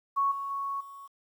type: tone with level steps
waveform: sine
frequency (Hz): 1108.7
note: C#6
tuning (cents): 0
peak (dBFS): -23 / -32 / -30 / -43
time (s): 0.16-1.08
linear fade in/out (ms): 20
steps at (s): 0.31 / 0.5 / 0.8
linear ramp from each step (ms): 10
effects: 10-bit